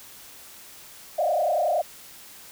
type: tone with frequency modulation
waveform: sine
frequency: 659.3 Hz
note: E5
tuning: in tune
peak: -20 dBFS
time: 1.18-1.82 s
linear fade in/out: 10 ms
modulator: 30.7 Hz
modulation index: 2.4
effects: white hiss -46 dBFS RMS until 2.51 s